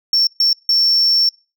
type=tone bursts at uneven times; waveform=sine; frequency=5440 Hz; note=F8; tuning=46 cents flat; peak=-8 dBFS; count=3; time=0.13-0.27 / 0.4-0.53 / 0.69-1.29 s; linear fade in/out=2 ms; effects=noise-tail reverb RT60 0.3 s tail -26 dB re dry + tanh soft clip ceiling -10 dBFS